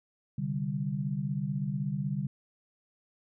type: chord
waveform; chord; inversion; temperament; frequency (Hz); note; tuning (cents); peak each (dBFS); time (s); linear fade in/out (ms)
sine; C suspended second; none; equal; 130.81 / 146.83 / 196; C3 / D3 / G3; 0 / 0 / 0; -36 / -32 / -34; 0.38-2.27; 5
effects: none